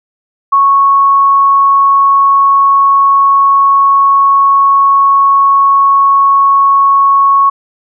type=tone; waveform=sine; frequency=1105 Hz; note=C#6; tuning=6 cents flat; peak=-4 dBFS; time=0.52-7.5 s; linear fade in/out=10 ms; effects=none